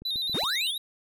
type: click train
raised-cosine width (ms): 3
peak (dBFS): -31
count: 4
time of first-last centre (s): 0.02-0.436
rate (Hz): 7.22
type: tone with vibrato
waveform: triangle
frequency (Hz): 3837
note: A#7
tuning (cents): +49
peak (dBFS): -26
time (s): 0.05-0.71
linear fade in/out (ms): 5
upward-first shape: square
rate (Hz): 8.9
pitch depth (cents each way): 63
type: linear sweep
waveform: square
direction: up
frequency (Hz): 82.41 to 3910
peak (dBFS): -30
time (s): 0.34-0.78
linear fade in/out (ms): 5
effects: none

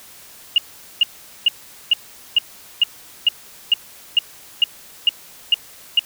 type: tone bursts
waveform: sine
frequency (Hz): 2851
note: F7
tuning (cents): +35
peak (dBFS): -9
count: 13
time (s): 0.56-5.993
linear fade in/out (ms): 2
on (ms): 21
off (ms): 430
effects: white hiss -43 dBFS RMS until 6.05 s

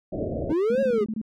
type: low-pass noise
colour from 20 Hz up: white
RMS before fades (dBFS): -29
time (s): 0.12-0.53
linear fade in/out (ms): 5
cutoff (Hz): 660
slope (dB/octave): 96
type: linear two-way sweep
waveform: triangle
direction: up then down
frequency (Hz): 288.1 to 554.4 to 392.7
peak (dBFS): -18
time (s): 0.49-1.05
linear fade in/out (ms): 20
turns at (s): 0.81
type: tone bursts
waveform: sine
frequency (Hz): 218.4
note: A3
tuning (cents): -13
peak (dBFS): -26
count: 7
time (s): 0.7-1.215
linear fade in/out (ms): 2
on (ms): 53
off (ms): 24
effects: none

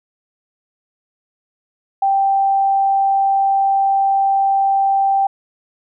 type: tone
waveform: sine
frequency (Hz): 784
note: G5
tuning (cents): 0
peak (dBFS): -12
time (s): 2.02-5.27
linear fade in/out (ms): 5
effects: none

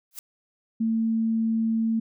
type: noise with exponential growth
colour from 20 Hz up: blue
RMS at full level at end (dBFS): -32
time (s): 0.11-0.19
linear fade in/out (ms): 1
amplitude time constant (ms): 16
type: tone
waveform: sine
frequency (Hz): 224.7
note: A3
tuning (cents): +37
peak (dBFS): -21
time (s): 0.8-2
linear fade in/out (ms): 10
effects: none

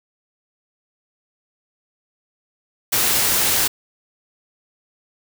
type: noise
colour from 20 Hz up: white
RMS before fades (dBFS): -18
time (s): 2.92-3.68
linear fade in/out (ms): 10
effects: none

